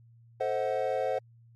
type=chord; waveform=triangle; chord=A diminished seventh; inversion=none; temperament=equal with one note detuned; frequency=440 / 523.3 / 636.4 / 740 Hz; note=A4 / C5 / Eb5 / Gb5; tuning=0 / 0 / +39 / 0 cents; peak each=-33 / -28 / -32 / -31 dBFS; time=0.4-1.19 s; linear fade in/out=10 ms; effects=added 116 Hz sine -54 dBFS peak until 1.55 s + MP3 64 kbps